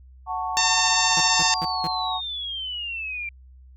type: chord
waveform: sine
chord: F# minor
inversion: none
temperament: just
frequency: 740 / 888 / 1110 Hz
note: F#5 / A5 / C#6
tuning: 0 / +16 / +2 cents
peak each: -29 / -29 / -30 dBFS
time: 0.26-2.21 s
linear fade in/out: 50 ms
type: harmonic tone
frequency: 903 Hz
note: A5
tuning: 45 cents sharp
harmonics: 1 / 2 / 3 / 4 / 5 / 6 / 7 / 8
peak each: -27 / -27 / -27 / -27 / -27 / -27 / -27 / -27 dBFS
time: 0.57-1.54 s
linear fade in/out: 0 ms
type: exponential sweep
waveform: sine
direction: down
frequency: 5640 to 2349 Hz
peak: -28 dBFS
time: 1.16-3.29 s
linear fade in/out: 2 ms
type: tone bursts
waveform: sawtooth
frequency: 166.1 Hz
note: E3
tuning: 13 cents sharp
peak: -25 dBFS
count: 4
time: 1.17-1.872 s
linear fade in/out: 0 ms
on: 33 ms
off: 190 ms
effects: added 64 Hz sine -45 dBFS peak until 3.76 s